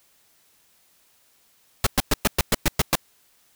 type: noise bursts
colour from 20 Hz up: pink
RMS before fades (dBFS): -18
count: 9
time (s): 1.84-2.954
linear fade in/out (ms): 2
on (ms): 26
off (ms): 110
effects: white hiss -61 dBFS RMS until 3.55 s